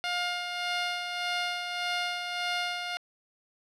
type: tone with tremolo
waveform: 10% pulse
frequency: 709 Hz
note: F5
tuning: 26 cents sharp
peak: -19 dBFS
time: 0.04-2.97 s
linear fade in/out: 0 ms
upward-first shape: sine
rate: 1.7 Hz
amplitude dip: 45%
effects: low-pass 6000 Hz 12 dB/octave